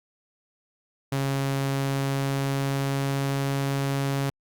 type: tone with pitch glide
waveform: sawtooth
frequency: 137 to 138.11 Hz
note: C#3 to C#3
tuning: -20 to -6 cents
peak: -20 dBFS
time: 1.12-4.3 s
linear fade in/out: 5 ms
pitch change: +14 cents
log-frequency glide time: 1.61-3.5 s
effects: Opus 48 kbps

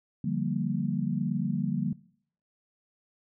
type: chord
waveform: sine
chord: G minor seventh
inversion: second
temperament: equal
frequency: 146.83 / 174.61 / 196 / 233.1 Hz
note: D3 / F3 / G3 / Bb3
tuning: 0 / 0 / 0 / 0 cents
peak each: -32 dBFS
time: 0.24-1.93 s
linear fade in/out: 5 ms
effects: noise-tail reverb RT60 0.6 s tail -21 dB re dry

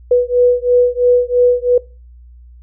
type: beating tone pair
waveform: sine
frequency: 490 / 493 Hz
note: B4 / B4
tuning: -14 / -3 cents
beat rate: 3 Hz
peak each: -12 dBFS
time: 0.11-1.78 s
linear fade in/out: 5 ms
effects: noise-tail reverb RT60 0.3 s tail -21 dB re dry + added 60 Hz sine -37 dBFS peak until 2.62 s

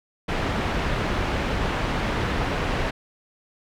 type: low-pass noise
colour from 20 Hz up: pink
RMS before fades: -25 dBFS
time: 0.28-2.91 s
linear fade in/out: 10 ms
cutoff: 2600 Hz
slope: 12 dB/octave
effects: none

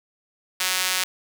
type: tone with high-pass filter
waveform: sawtooth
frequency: 185 Hz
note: F#3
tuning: in tune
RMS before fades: -24 dBFS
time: 0.6-1.04 s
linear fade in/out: 5 ms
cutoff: 2200 Hz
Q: 0.62
effects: none

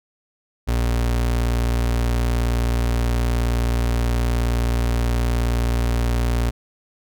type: tone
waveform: 35% pulse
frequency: 59 Hz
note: A#1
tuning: 22 cents sharp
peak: -16 dBFS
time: 0.67-6.51 s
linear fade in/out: 20 ms
effects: none

